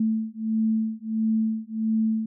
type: beating tone pair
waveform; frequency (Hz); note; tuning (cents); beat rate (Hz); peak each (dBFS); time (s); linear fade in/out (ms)
sine; 220 / 221.5; A3 / A3; 0 / +12; 1.5; -25; 0-2.26; 5
effects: none